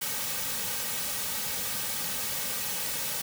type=noise with comb filter; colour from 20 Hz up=white; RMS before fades=-32 dBFS; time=0.01-3.22 s; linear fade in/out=10 ms; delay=2.9 ms; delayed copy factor=-0.75; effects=none